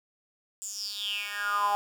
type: tone with high-pass filter sweep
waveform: 10% pulse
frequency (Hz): 204.7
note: G#3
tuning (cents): -25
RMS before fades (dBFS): -31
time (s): 0.62-1.75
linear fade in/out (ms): 0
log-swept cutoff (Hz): 7700 to 830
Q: 8.6
effects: none